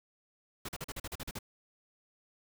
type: noise bursts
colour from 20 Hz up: pink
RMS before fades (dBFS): -40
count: 10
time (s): 0.65-1.389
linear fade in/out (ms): 5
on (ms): 37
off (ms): 41
effects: none